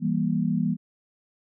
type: chord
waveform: sine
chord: E diminished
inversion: none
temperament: just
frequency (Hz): 164.81 / 197.78 / 237.3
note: E3 / G3 / Bb3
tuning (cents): 0 / +16 / +31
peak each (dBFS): -26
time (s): 0-0.77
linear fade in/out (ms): 50
effects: none